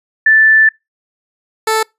sine / 15% pulse tone pair in turn, 1760 / 440 Hz, A6 / A4, 0 / 0 cents, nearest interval 2 octaves, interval 2400 cents, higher first, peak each -5 dBFS, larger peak neither, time 0.26-0.69 / 1.67-1.83 s, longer first, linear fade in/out 5 ms, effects noise-tail reverb RT60 0.2 s tail -26 dB re dry + resampled to 32000 Hz

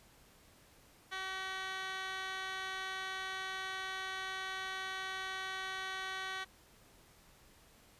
15% pulse tone with band-pass filter, 379.4 Hz, F#4, 43 cents sharp, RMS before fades -41 dBFS, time 1.11-6.45 s, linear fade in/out 20 ms, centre 2400 Hz, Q 2.2, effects pink hiss -63 dBFS RMS until 7.99 s + resampled to 32000 Hz

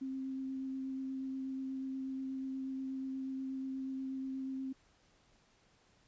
sine tone with vibrato, 265.2 Hz, C4, 23 cents sharp, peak -37 dBFS, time 0.01-4.73 s, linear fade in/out 10 ms, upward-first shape sine, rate 8.3 Hz, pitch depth 10 cents each way, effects pink hiss -69 dBFS RMS until 6.07 s + resampled to 16000 Hz

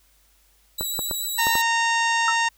10% pulse tone with vibrato, 3916 Hz, B7, 15 cents flat, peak -19 dBFS, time 0.78-1.62 s, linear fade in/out 10 ms, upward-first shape sine, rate 7 Hz, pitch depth 17 cents each way
clicks, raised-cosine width 1 ms, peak -14 dBFS, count 5, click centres 0.81 / 0.992 / 1.112 / 1.469 / 1.554 s
harmonic tone, 922 Hz, A#5, 19 cents flat, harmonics 1 / 2 / 3 / 4 / 5 / 6 / 7 / 8 / 9, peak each -22 / -23 / -28 / -32 / -37 / -34 / -34 / -38 / -42 dBFS, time 1.38-2.49 s, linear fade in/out 10 ms
sine tone with exponential decay, 1318.5 Hz, E6, in tune, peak -16 dBFS, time 2.28-2.36 s, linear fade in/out 2 ms, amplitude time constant 17 ms
effects added 50 Hz sine -61 dBFS peak until 2.57 s + white hiss -61 dBFS RMS until 2.57 s

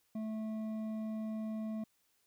sine tone with hard clipping, 218.4 Hz, A3, 13 cents flat, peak -38 dBFS, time 0.15-1.84 s, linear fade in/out 5 ms, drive 7 dB, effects white hiss -75 dBFS RMS until 2.26 s

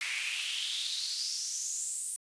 pink noise with high-pass filter sweep, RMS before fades -35 dBFS, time 0.01-2.16 s, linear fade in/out 0 ms, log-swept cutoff 2100 to 9100 Hz, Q 5.2, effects resampled to 22050 Hz

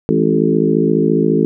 harmonic tone with a mistuned harmonic, 54.5 Hz, A1, 16 cents flat, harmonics 3 / 4 / 5 / 6 / 7 / 8, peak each -18 / -18 / -18 / -18 / -18 / -18 dBFS, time 0.09-1.45 s, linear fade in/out 0 ms, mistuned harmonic 4, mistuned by -48 cents, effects none

